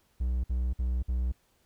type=tone bursts; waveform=triangle; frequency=62 Hz; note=B1; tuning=7 cents sharp; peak=-24 dBFS; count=4; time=0.2-1.322 s; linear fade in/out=10 ms; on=240 ms; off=54 ms; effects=pink hiss -69 dBFS RMS until 1.65 s